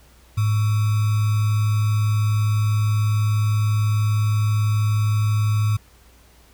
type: tone with sample-and-hold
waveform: sine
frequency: 106.2 Hz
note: G#2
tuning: 39 cents sharp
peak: -16 dBFS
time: 0.37-5.77 s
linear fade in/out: 10 ms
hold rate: 1225 Hz
effects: added 60 Hz sine -51 dBFS peak until 6.53 s + pink hiss -54 dBFS RMS until 6.53 s